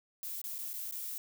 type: noise with dropouts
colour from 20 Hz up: violet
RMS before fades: -40 dBFS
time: 0.23-1.18 s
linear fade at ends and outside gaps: 1 ms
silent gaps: 0.416-0.44 / 0.582-0.587 / 0.732-0.738 / 0.912-0.923 s
effects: none